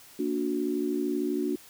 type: chord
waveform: sine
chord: Bb augmented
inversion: none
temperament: just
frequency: 233.1 / 291.4 / 364.2 Hz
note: Bb3 / D4 / F#4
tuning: 0 / -13 / -27 cents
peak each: -33 / -29 / -30 dBFS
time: 0.19-1.56 s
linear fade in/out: 5 ms
effects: white hiss -52 dBFS RMS until 1.69 s